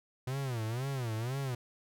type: tone with vibrato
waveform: 45% pulse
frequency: 123.2 Hz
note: B2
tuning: 4 cents flat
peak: -33 dBFS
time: 0.27-1.55 s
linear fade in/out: 5 ms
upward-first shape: sine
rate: 2 Hz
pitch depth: 210 cents each way
effects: none